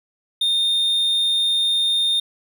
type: tone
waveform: triangle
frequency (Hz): 3648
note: A#7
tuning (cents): -38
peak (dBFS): -15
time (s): 0.41-2.2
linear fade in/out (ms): 5
effects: none